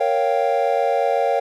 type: chord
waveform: triangle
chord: G half-diminished seventh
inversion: first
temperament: equal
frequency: 466.2 / 554.4 / 698.5 / 784 Hz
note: Bb4 / Db5 / F5 / G5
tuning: 0 / 0 / 0 / 0 cents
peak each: -21 / -19 / -20 / -21 dBFS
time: 0-1.4 s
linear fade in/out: 10 ms
effects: none